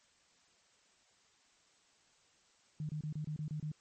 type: tone bursts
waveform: sine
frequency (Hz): 152.4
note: D#3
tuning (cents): -36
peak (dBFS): -36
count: 8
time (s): 2.8-3.717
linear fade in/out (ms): 2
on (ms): 91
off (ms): 27
effects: white hiss -69 dBFS RMS until 3.8 s + MP3 32 kbps